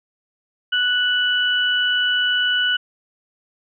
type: tone pair together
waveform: sine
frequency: 1480 / 2962 Hz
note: F#6 / F#7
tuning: 0 / +1 cents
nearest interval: octave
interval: 1201 cents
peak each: -19 dBFS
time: 0.72-2.77 s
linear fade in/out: 10 ms
effects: none